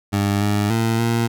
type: tone with pitch steps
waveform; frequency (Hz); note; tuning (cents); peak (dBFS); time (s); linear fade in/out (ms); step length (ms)
20% pulse; 101 / 103.1 / 113.7 / 116.3; G#2 / G#2 / A#2 / A#2; -48 / -12 / -43 / -4; -12; 0.12-1.28; 20; 290
effects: none